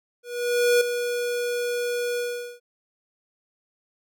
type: tone with ADSR envelope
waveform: square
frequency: 483.7 Hz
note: B4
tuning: 36 cents flat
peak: -16 dBFS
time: 0.23-2.6 s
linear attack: 580 ms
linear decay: 5 ms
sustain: -9 dB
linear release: 420 ms
effects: none